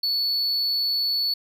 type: tone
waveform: triangle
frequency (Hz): 4435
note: C#8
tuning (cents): 0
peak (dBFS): -20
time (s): 0.03-1.34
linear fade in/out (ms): 5
effects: none